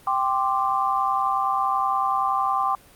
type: chord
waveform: sine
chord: G suspended fourth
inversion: none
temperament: just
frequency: 784 / 1045.3 / 1176 Hz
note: G5 / C6 / D6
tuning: 0 / -2 / +2 cents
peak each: -24 dBFS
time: 0.07-2.75 s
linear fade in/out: 2 ms
effects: pink hiss -51 dBFS RMS until 2.95 s + Opus 32 kbps